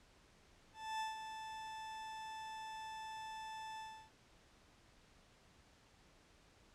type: tone with ADSR envelope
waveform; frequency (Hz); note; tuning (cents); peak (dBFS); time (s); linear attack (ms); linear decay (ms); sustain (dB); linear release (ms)
40% pulse; 878; A5; -4; -37; 0.73-4.11; 270; 150; -8; 320
effects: pink hiss -67 dBFS RMS until 6.74 s + low-pass 7000 Hz 12 dB/octave